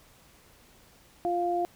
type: tone pair together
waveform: sine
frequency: 349.2 / 699.8 Hz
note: F4 / F5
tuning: 0 / +3 cents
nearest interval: octave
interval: 1203 cents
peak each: -29 / -27 dBFS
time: 1.25-1.65 s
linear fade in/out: 0 ms
effects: pink hiss -58 dBFS RMS until 1.75 s